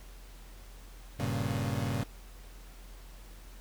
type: chord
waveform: 30% pulse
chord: G diminished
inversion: none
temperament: equal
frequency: 98 / 116.54 / 138.59 Hz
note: G2 / Bb2 / Db3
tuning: 0 / 0 / 0 cents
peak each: -32 dBFS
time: 1.19-2.04 s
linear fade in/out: 10 ms
effects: added 43 Hz sine -47 dBFS peak until 3.6 s + pink hiss -56 dBFS RMS until 3.6 s